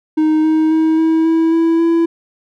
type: tone with pitch steps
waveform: triangle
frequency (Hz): 311.1 / 314.7 / 318.4 / 322.1 / 325.8 / 329.6 / 333.4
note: D#4 / D#4 / D#4 / E4 / E4 / E4 / E4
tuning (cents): 0 / +20 / +40 / -40 / -20 / 0 / +20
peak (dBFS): -8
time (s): 0.17-2.06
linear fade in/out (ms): 10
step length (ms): 270
effects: none